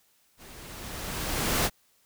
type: noise with level ramp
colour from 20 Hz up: pink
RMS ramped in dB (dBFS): -49 to -23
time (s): 0.37-1.7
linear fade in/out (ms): 50
effects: white hiss -66 dBFS RMS until 2.05 s